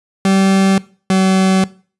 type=tone pair in turn; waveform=40% pulse; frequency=193.2 / 189.55 Hz; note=G3 / F#3; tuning=-25 / +42 cents; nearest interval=unison; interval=33 cents; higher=first; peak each=-9 dBFS; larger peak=neither; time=0.25-0.78 / 1.1-1.64 s; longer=second; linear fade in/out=2 ms; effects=noise-tail reverb RT60 0.4 s tail -20 dB re dry + resampled to 24000 Hz